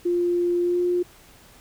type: tone with pitch glide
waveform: sine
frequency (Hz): 350 to 354.7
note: F4 to F4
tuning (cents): +4 to +27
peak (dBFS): -19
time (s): 0.05-1.03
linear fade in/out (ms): 10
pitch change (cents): +23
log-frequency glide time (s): 0.62-0.81
effects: pink hiss -51 dBFS RMS until 1.6 s